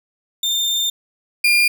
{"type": "tone pair in turn", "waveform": "35% pulse", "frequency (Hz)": [3608, 2408], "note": ["A7", "D7"], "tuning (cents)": [43, 43], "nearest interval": "perfect fifth", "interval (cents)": 700, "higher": "first", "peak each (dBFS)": [-15, -10], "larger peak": "second", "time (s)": [[0.43, 0.9], [1.44, 1.68]], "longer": "first", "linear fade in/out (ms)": 5, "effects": []}